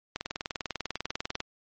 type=click train; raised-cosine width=0.2 ms; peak=-14 dBFS; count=26; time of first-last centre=0.16-1.404 s; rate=20.1 Hz; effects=low-pass 6000 Hz 12 dB/octave + MP3 32 kbps